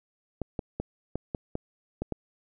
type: clicks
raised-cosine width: 2 ms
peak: -17 dBFS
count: 8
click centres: 0.417 / 0.592 / 0.8 / 1.156 / 1.348 / 1.554 / 2.02 / 2.123 s
effects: none